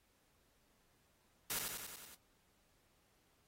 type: noise with echo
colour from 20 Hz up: white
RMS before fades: -39 dBFS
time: 1.5-1.59 s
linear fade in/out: 2 ms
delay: 93 ms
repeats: 6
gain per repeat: -3 dB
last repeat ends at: 2.148 s
effects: pink hiss -75 dBFS RMS until 3.47 s + AAC 48 kbps